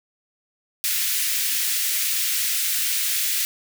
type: high-pass noise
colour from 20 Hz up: white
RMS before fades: -23 dBFS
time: 0.84-3.45 s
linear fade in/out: 0 ms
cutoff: 1800 Hz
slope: 24 dB/octave
effects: none